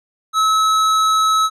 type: tone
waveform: square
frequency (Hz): 1293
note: E6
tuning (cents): -34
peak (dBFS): -13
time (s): 0.33-1.5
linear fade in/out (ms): 50
effects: low-pass 8000 Hz 12 dB/octave